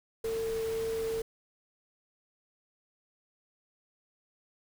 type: tone in noise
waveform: sine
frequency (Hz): 449.7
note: A4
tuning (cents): +38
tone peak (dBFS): -30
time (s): 0.24-1.22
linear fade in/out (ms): 5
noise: pink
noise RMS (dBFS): -44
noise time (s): 0.24-1.22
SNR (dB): +11
effects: none